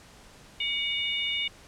sine tone cluster, 2257 / 2886 / 3608 Hz, C#7 / F#7 / A7, +31 / -44 / +43 cents, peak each -31 / -30 / -33 dBFS, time 0.6-1.48 s, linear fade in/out 5 ms, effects pink hiss -52 dBFS RMS until 1.67 s + low-pass 9000 Hz 12 dB/octave

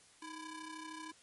sawtooth ring-modulated tone, 661 Hz, E5, 5 cents sharp, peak -38 dBFS, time 0.22-1.12 s, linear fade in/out 5 ms, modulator 347 Hz, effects white hiss -63 dBFS RMS until 1.22 s + MP3 48 kbps

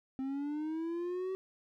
triangle linear sweep, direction up, 261.6 to 381.8 Hz, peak -32 dBFS, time 0.19-1.35 s, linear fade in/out 0 ms, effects none

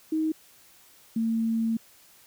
sine tone pair in turn, 315.2 / 226.1 Hz, D#4 / A3, +23 / +47 cents, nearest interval tritone, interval 576 cents, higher first, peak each -23 dBFS, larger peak neither, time 0.12-0.32 / 1.16-1.77 s, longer second, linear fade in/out 5 ms, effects white hiss -56 dBFS RMS until 2.26 s

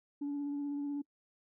sine tone with vibrato, 286.4 Hz, D4, 43 cents flat, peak -32 dBFS, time 0.21-1.02 s, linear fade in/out 10 ms, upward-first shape triangle, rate 16 Hz, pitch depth 20 cents each way, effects noise-tail reverb RT60 0.1 s tail -24 dB re dry + tanh soft clip ceiling -32 dBFS

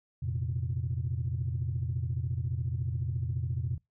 sine chord, F suspended fourth, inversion none, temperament equal, 87.31 / 116.54 / 130.81 Hz, F2 / Bb2 / C3, 0 / 0 / 0 cents, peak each -33 dBFS, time 0.22-3.78 s, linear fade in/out 10 ms, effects noise-tail reverb RT60 0.2 s tail -26 dB re dry + tanh soft clip ceiling -22 dBFS

